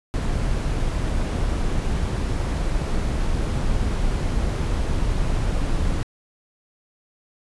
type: noise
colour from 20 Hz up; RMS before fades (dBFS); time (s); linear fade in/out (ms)
brown; -22; 0.14-6.03; 0
effects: resampled to 24000 Hz